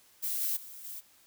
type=noise with level steps; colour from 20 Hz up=violet; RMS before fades=-33 / -31 / -47 / -42 dBFS; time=0.22-1.01 s; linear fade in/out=20 ms; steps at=0.41 / 0.56 / 0.84 s; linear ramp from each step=10 ms; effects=white hiss -62 dBFS RMS until 1.26 s